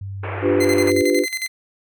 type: tone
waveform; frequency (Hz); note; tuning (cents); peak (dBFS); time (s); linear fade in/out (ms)
sine; 98; G2; 0; -27; 0.01-1.02; 5
type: band-pass noise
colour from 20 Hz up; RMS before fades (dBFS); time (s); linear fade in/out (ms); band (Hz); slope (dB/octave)
pink; -30; 0.23-0.91; 5; 330 to 2500; 48
type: chord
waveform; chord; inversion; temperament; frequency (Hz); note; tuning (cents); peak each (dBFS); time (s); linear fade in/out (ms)
sine; G dominant seventh; second; equal with one note detuned; 293.7 / 349.2 / 392 / 501.9; D4 / F4 / G4 / B4; 0 / 0 / 0 / +28; -20; 0.41-1.26; 50
type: tone with tremolo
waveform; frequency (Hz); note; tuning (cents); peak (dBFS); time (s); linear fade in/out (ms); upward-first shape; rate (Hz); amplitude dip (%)
sawtooth; 2061; C7; -27; -18; 0.6-1.48; 10; square; 11; 70
effects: none